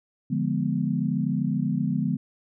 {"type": "chord", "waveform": "sine", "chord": "D diminished seventh", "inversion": "none", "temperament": "equal", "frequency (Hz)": [146.83, 174.61, 207.7, 246.9], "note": ["D3", "F3", "Ab3", "Cb4"], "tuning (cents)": [0, 0, 0, 0], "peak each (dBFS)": -28, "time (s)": [0.3, 2.17], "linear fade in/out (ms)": 10, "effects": []}